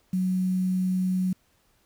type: tone with quantisation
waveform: sine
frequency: 185 Hz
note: F#3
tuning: in tune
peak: -22 dBFS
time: 0.13-1.33 s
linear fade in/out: 5 ms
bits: 8
effects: pink hiss -66 dBFS RMS until 1.85 s